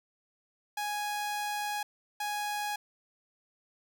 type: tone bursts at uneven times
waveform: sawtooth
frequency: 830.6 Hz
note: G#5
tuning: in tune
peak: -28 dBFS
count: 2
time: 0.77-1.83 / 2.2-2.76 s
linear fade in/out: 5 ms
effects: none